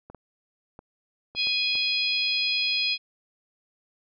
clicks, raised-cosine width 1 ms, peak -29 dBFS, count 6, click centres 0.1 / 0.147 / 0.791 / 1.35 / 1.471 / 1.754 s
harmonic tone, 830.6 Hz, G#5, in tune, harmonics 3 / 4 / 5 / 6, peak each -27 / -28 / -29 / -30 dBFS, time 1.35-2.98 s, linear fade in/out 50 ms
effects none

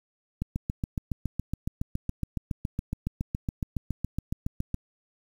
click train, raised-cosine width 5 ms, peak -16 dBFS, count 32, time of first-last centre 0.42-4.744 s, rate 7.17 Hz, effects 8-bit

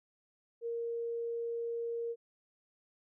sine tone, 466.2 Hz, A#4, in tune, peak -34 dBFS, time 0.61-2.16 s, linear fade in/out 50 ms, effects none

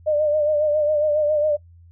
sine tone with vibrato, 602 Hz, D5, 43 cents sharp, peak -16 dBFS, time 0.06-1.57 s, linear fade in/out 20 ms, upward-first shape sine, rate 7.3 Hz, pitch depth 47 cents each way, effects noise-tail reverb RT60 0.1 s tail -20 dB re dry + added 85 Hz sine -45 dBFS peak until 1.91 s

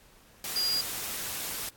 sine tone in noise, 4839 Hz, D#8, 49 cents flat, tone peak -26 dBFS, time 0.56-0.81 s, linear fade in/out 2 ms, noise white, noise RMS -35 dBFS, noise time 0.44-1.69 s, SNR +6 dB, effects pink hiss -58 dBFS RMS until 1.76 s + AAC 64 kbps

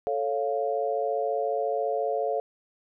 sine chord, A augmented, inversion none, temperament equal, 440 / 554.4 / 698.5 Hz, A4 / C#5 / E#5, 0 / 0 / 0 cents, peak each -29 dBFS, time 0.07-2.4 s, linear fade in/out 0 ms, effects none

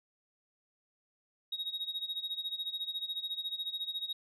sine tone with tremolo, 3776 Hz, A#7, 22 cents sharp, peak -30 dBFS, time 1.52-4.13 s, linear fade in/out 5 ms, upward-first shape sine, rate 14 Hz, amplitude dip 85%, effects tanh soft clip ceiling -31 dBFS

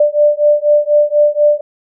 sine beating tone pair, 590 / 594.1 Hz, D5 / D5, +8 / +20 cents, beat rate 4.1 Hz, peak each -11 dBFS, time 0-1.61 s, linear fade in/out 5 ms, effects none

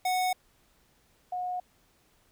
square / sine tone pair in turn, 737 / 725.2 Hz, F#5 / F#5, -7 / -35 cents, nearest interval unison, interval 28 cents, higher first, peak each -26 / -30 dBFS, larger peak first, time 0.05-0.33 / 1.32-1.6 s, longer neither, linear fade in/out 5 ms, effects pink hiss -66 dBFS RMS until 2.31 s

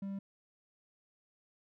triangle tone, 196.6 Hz, G3, 5 cents sharp, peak -35 dBFS, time 0.02-0.19 s, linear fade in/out 5 ms, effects none

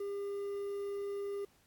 triangle tone with quantisation, 401.8 Hz, G4, 43 cents sharp, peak -34 dBFS, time 0-1.45 s, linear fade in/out 5 ms, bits 10, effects pink hiss -69 dBFS RMS until 1.66 s + AAC 64 kbps

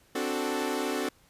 sawtooth chord, D dominant seventh, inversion third, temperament equal, 261.6 / 293.7 / 370 / 440 Hz, C4 / D4 / F#4 / A4, 0 / 0 / 0 / 0 cents, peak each -30 dBFS, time 0.15-1.09 s, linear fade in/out 5 ms, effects pink hiss -62 dBFS RMS until 1.29 s + resampled to 32000 Hz

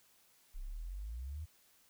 sine exponential sweep, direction up, 30.22 to 82.41 Hz, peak -40 dBFS, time 0.54-1.46 s, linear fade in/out 20 ms, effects white hiss -68 dBFS RMS until 1.89 s

